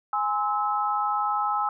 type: chord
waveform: sine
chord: Ab augmented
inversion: none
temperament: just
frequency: 830.6 / 1038.3 / 1297.8 Hz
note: Ab5 / C6 / E6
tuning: 0 / -14 / -27 cents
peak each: -26 / -31 / -26 dBFS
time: 0.13-1.69 s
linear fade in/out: 2 ms
effects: none